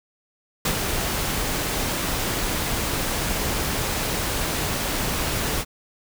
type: noise with ADSR envelope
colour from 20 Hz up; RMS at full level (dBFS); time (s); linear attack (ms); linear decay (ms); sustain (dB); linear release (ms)
pink; -21; 0.65-5.65; 5; 86; -4; 49
effects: none